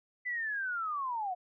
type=linear sweep; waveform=sine; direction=down; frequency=2014 to 698.5 Hz; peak=-32 dBFS; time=0.25-1.35 s; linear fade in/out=20 ms; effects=none